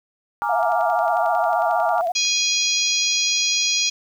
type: chord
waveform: sine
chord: Bb dominant seventh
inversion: third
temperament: equal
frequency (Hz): 830.6 / 932.3 / 1174.7 / 1396.9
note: Ab5 / Bb5 / D6 / F6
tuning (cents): 0 / 0 / 0 / 0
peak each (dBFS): -24 / -25 / -27 / -28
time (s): 0.42-2.01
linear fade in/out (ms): 0
type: tone with vibrato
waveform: sine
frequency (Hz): 693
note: F5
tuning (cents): -14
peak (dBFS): -19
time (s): 0.49-2.12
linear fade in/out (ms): 5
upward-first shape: sine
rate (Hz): 15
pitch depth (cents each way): 93
type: click train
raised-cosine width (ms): 0.2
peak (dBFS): -25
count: 19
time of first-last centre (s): 0.63-2.252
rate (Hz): 11.1
type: harmonic tone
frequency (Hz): 824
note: G#5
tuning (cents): -14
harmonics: 3 / 4 / 5 / 6 / 7 / 8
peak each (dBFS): -25 / -25 / -25 / -25 / -25 / -25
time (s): 2.15-3.9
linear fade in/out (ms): 10
effects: 8-bit